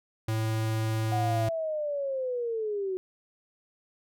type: tone with vibrato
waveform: square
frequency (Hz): 110.6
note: A2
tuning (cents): +9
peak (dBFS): -27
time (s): 0.28-1.49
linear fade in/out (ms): 5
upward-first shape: triangle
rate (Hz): 20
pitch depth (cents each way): 10
type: linear sweep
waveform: sine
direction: down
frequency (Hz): 740 to 366.9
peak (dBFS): -28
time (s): 1.12-2.97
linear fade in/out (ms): 0
effects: none